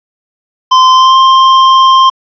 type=tone with pitch glide; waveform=square; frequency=1034 to 1053.9 Hz; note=C6 to C6; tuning=-21 to +12 cents; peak=-3 dBFS; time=0.71-2.1 s; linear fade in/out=10 ms; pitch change=+33 cents; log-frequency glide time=0.93-1.16 s; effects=resampled to 11025 Hz + 7-bit